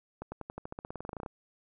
accelerating click train, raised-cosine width 1 ms, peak -25 dBFS, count 19, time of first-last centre 0.22-1.262 s, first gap 100 ms, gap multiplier 0.93, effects none

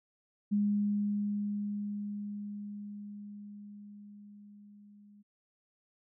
sine tone with level ramp, 205.5 Hz, G#3, 18 cents flat, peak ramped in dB -25 to -55 dBFS, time 0.51-5.23 s, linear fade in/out 20 ms, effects none

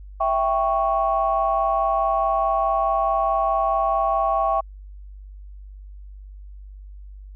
sine chord, C# diminished, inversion first, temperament equal, 659.3 / 784 / 1108.7 Hz, E5 / G5 / C#6, 0 / 0 / 0 cents, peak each -22 dBFS, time 0.2-4.61 s, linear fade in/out 10 ms, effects tanh soft clip ceiling -8 dBFS + added 49 Hz sine -37 dBFS peak until 7.35 s

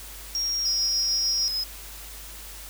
sine tone, 5590 Hz, F8, 1 cent sharp, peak -24 dBFS, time 0.35-1.48 s, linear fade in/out 0 ms
triangle tone with tremolo, 5090 Hz, D#8, 39 cents sharp, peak -23 dBFS, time 0.65-1.64 s, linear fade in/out 5 ms, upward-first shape sine, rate 6.7 Hz, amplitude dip 30%
effects added 50 Hz sine -43 dBFS peak until 2.69 s + white hiss -42 dBFS RMS until 2.69 s

